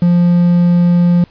triangle tone with quantisation, 174.61 Hz, F3, in tune, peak -5 dBFS, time 0.02-1.24 s, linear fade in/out 2 ms, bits 5, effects pink hiss -48 dBFS RMS until 1.3 s + resampled to 11025 Hz

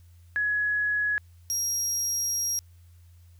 sine / 35% pulse tone pair in turn, 1683 / 5638 Hz, G#6 / F8, +23 / +16 cents, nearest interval octave + major sixth, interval 2093 cents, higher second, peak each -23 dBFS, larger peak neither, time 0.36-1.18 / 1.5-2.59 s, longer second, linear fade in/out 0 ms, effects added 86 Hz sine -50 dBFS peak until 3.39 s + white hiss -67 dBFS RMS until 3.39 s

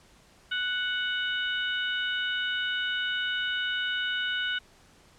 harmonic tone, 740 Hz, F#5, in tune, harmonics 2 / 3 / 4 / 5, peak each -29 / -41 / -32 / -38 dBFS, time 0.51-4.59 s, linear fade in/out 10 ms, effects pink hiss -58 dBFS RMS until 5.18 s + low-pass 9000 Hz 12 dB/octave

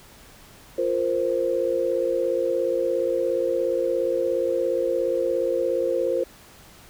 sine chord, F suspended fourth, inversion none, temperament equal, 349.2 / 466.2 / 523.3 Hz, F4 / Bb4 / C5, 0 / 0 / 0 cents, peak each -27 / -26 / -23 dBFS, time 0.78-6.24 s, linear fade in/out 5 ms, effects pink hiss -49 dBFS RMS until 6.89 s

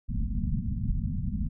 pink low-pass noise, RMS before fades -29 dBFS, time 0.08-1.49 s, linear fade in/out 20 ms, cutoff 240 Hz, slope 96 dB/octave, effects none

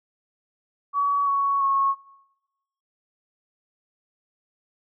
sine tone with pitch steps, 1133 / 1114.8 / 1096.9 Hz, C#6 / C#6 / C#6, +37 / +9 / -19 cents, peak -19 dBFS, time 0.93-1.95 s, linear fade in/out 50 ms, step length 340 ms, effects noise-tail reverb RT60 1.0 s tail -21 dB re dry

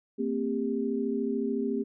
sine tone cluster, 227.8 / 261.6 / 399.9 Hz, A#3 / C4 / G4, -40 / 0 / +35 cents, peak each -31 dBFS, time 0.18-1.84 s, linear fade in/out 20 ms, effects none

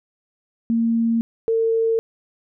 sine tone pair in turn, 229.6 / 452.2 Hz, A#3 / A4, -26 / +47 cents, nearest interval octave, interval 1173 cents, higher second, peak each -16 dBFS, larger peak neither, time 0.7-1.21 / 1.48-1.99 s, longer neither, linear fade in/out 0 ms, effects none

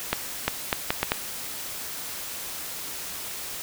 accelerating click train, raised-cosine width 0.3 ms, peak -5 dBFS, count 6, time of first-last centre 0.13-1.119 s, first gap 350 ms, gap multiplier 0.71, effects white hiss -35 dBFS RMS until 3.62 s

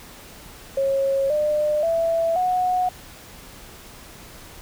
sine tone with pitch steps, 545 / 601.2 / 663.3 / 731.7 Hz, C#5 / D5 / E5 / F#5, -29 / +40 / +11 / -20 cents, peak -18 dBFS, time 0.77-2.89 s, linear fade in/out 5 ms, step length 530 ms, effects pink hiss -43 dBFS RMS until 4.61 s

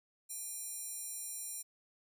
square tone with high-pass filter, 808 Hz, G#5, 48 cents flat, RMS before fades -43 dBFS, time 0.29-1.63 s, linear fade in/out 20 ms, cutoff 8400 Hz, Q 2.6, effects none

